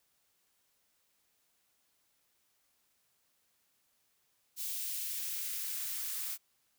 blue noise with high-pass filter sweep, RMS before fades -38 dBFS, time 4.56-6.38 s, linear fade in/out 50 ms, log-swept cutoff 3200 to 980 Hz, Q 0.97, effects white hiss -75 dBFS RMS until 6.78 s

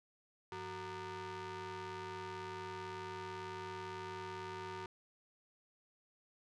sawtooth ring-modulated tone, 275.6 Hz, C#4, 10 cents flat, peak -36 dBFS, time 0.52-4.86 s, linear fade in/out 2 ms, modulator 650 Hz, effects low-pass 5000 Hz 12 dB/octave

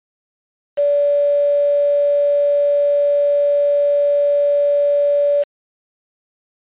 sine tone with quantisation, 576 Hz, D5, 34 cents flat, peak -12 dBFS, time 0.77-5.44 s, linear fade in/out 20 ms, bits 5, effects resampled to 8000 Hz

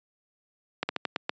slowing click train, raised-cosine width 0.3 ms, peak -11 dBFS, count 6, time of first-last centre 0.83-1.294 s, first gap 60 ms, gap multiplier 1.22, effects high-pass 200 Hz 12 dB/octave + resampled to 16000 Hz

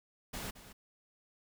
pink noise with echo, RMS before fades -41 dBFS, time 0.33-0.51 s, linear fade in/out 10 ms, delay 220 ms, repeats 1, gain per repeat -13 dB, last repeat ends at 0.73 s, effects none

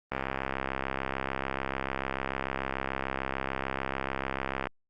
click train, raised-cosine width 0.5 ms, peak -15 dBFS, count 305, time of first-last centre 0.12-4.671 s, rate 66.8 Hz, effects Opus 32 kbps

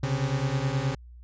40% pulse beating tone pair, 130.1 / 139.6 Hz, C3 / C#3, -9 / +13 cents, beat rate 9.5 Hz, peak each -27 dBFS, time 0.03-0.95 s, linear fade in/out 5 ms, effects added 60 Hz sine -44 dBFS peak until 1.23 s + resampled to 16000 Hz

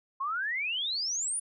sine exponential sweep, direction up, 1046.5 to 9956 Hz, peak -29 dBFS, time 0.2-1.4 s, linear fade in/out 10 ms, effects none

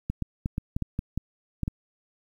clicks, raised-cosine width 5 ms, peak -15 dBFS, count 10, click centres 0.1 / 0.223 / 0.459 / 0.581 / 0.765 / 0.823 / 0.991 / 1.176 / 1.633 / 1.679 s, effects 9-bit

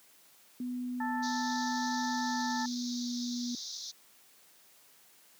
sine tone with pitch glide, 248.1 to 242.7 Hz, B3 to B3, +8 to -30 cents, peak -33 dBFS, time 0.6-3.55 s, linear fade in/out 2 ms, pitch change -38 cents, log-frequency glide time 2.06-3.06 s
harmonic tone, 440.4 Hz, A4, 2 cents sharp, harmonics 2 / 3 / 4, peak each -34 / -46 / -39 dBFS, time 1-2.66 s, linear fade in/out 5 ms
white band-pass noise, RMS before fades -42 dBFS, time 1.22-3.92 s, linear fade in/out 20 ms, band 3600 to 6400 Hz, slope 96 dB/octave
effects white hiss -61 dBFS RMS until 5.39 s + high-pass 150 Hz 12 dB/octave

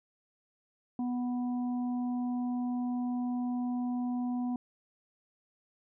harmonic tone, 246.4 Hz, B3, 4 cents flat, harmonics 1 / 3 / 4, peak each -30 / -43 / -50 dBFS, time 0.99-4.56 s, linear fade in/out 2 ms, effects none

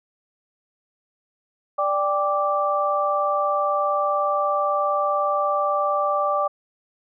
sine tone cluster, 588 / 791 / 1171 Hz, D5 / G5 / D6, +2 / +15 / -5 cents, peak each -23 / -26 / -22 dBFS, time 1.78-6.48 s, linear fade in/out 10 ms, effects none

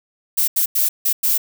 violet noise bursts at uneven times, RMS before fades -17 dBFS, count 5, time 0.37-0.48 / 0.56-0.66 / 0.75-0.89 / 1.05-1.13 / 1.23-1.38 s, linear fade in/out 10 ms, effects none

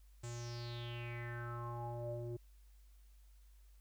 square tone with low-pass filter sweep, 119.1 Hz, A#2, 38 cents sharp, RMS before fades -44 dBFS, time 0.23-2.37 s, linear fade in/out 10 ms, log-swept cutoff 7800 to 410 Hz, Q 6.5, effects added 50 Hz sine -59 dBFS peak until 3.8 s + white hiss -75 dBFS RMS until 3.8 s

